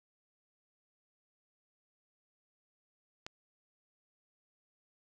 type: click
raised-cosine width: 0.2 ms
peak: -24 dBFS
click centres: 3.265 s
effects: none